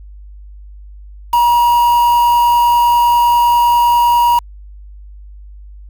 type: tone with quantisation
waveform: triangle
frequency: 955 Hz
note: A#5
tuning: 42 cents sharp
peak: -6 dBFS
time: 1.33-4.39 s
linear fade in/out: 5 ms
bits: 4
effects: added 50 Hz sine -32 dBFS peak until 5.89 s